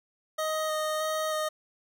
25% pulse tone with vibrato, 622.3 Hz, D#5, in tune, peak -24 dBFS, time 0.38-1.49 s, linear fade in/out 10 ms, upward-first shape square, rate 1.6 Hz, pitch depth 10 cents each way, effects none

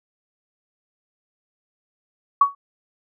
sine tone with exponential decay, 1124 Hz, C#6, 24 cents sharp, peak -7 dBFS, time 2.41-2.55 s, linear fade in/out 5 ms, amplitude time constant 29 ms, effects none

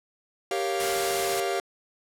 45% pulse chord, G half-diminished seventh, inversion none, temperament equal, 392 / 466.2 / 554.4 / 698.5 Hz, G4 / Bb4 / Db5 / F5, 0 / 0 / 0 / 0 cents, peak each -29 / -34 / -34 / -30 dBFS, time 0.51-1.6 s, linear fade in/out 2 ms
white noise, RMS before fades -31 dBFS, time 0.8-1.4 s, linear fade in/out 0 ms
effects low-pass 12000 Hz 12 dB/octave

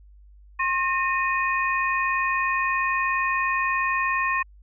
sine tone cluster, 1072 / 1832 / 2491 Hz, C6 / A#6 / D#7, +42 / -31 / +1 cents, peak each -24 / -26 / -27 dBFS, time 0.59-4.43 s, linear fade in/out 10 ms, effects added 50 Hz sine -47 dBFS peak until 4.62 s

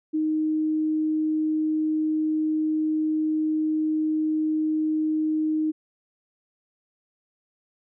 sine tone, 311 Hz, D#4, 1 cent flat, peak -21 dBFS, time 0.13-5.72 s, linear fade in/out 20 ms, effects none

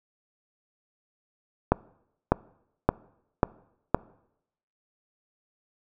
accelerating click train, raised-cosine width 1 ms, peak -4 dBFS, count 5, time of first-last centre 1.72-3.946 s, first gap 600 ms, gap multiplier 0.95, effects noise-tail reverb RT60 0.8 s tail -23 dB re dry

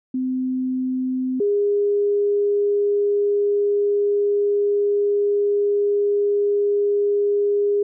sine tone pair in turn, 257.2 / 408.3 Hz, C4 / G#4, -30 / -29 cents, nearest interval minor sixth, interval 801 cents, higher second, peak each -20 / -16 dBFS, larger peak second, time 0.14-1.4 / 1.4-7.83 s, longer second, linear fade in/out 5 ms, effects none

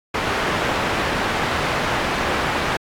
white low-pass noise, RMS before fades -22 dBFS, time 0.14-2.77 s, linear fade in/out 5 ms, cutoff 1700 Hz, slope 12 dB/octave, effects AAC 64 kbps

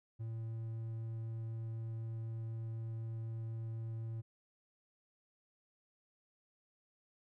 triangle tone, 113 Hz, A2, 47 cents sharp, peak -37 dBFS, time 0.19-4.22 s, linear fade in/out 20 ms, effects none

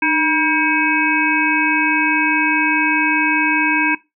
harmonic tone with a mistuned harmonic, 320 Hz, D#4, 49 cents sharp, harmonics 1 / 3 / 5 / 7 / 8, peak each -20 / -20 / -20 / -20 / -20 dBFS, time 0.02-3.95 s, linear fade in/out 5 ms, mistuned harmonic 1, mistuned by -88 cents, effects noise-tail reverb RT60 0.2 s tail -18 dB re dry

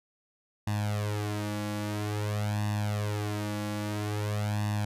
sawtooth tone with flanger, 104.6 Hz, G#2, 13 cents sharp, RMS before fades -31 dBFS, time 0.67-4.85 s, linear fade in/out 5 ms, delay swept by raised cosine 1.1 to 3.6 ms, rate 0.5 Hz, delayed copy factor +0.9, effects resampled to 32000 Hz

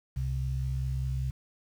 sine tone pair together, 65.2 / 130.3 Hz, C2 / C3, -5 / -7 cents, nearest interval octave, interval 1198 cents, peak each -31 / -31 dBFS, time 0.16-1.31 s, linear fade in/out 10 ms, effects 9-bit

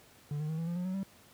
triangle tone with pitch steps, 146.7 / 152.66 / 158.87 / 165.33 / 172.05 / 179.05 / 186.33 / 193.91 Hz, D3 / D#3 / D#3 / E3 / F3 / F3 / F#3 / G3, -2 / -33 / +36 / +5 / -26 / +43 / +12 / -19 cents, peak -30 dBFS, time 0.31-1.03 s, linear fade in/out 0 ms, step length 90 ms, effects pink hiss -59 dBFS RMS until 1.33 s + high-pass 80 Hz 12 dB/octave

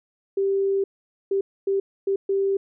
sine tone bursts at uneven times, 392 Hz, G4, in tune, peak -19 dBFS, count 5, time 0.37-0.84 / 1.31-1.41 / 1.67-1.8 / 2.07-2.16 / 2.29-2.57 s, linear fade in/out 5 ms, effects none

